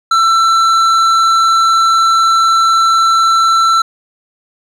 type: tone with hard clipping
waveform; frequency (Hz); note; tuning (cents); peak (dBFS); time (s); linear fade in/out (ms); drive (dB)
sine; 1338; E6; +25; -9; 0.11-3.82; 5; 9
effects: none